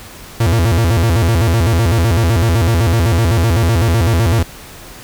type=tone with vibrato; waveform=45% pulse; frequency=98 Hz; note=G2; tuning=in tune; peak=-10 dBFS; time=0.4-4.43 s; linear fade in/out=5 ms; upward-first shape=square; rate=7.9 Hz; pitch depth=280 cents each way; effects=pink hiss -35 dBFS RMS until 5.03 s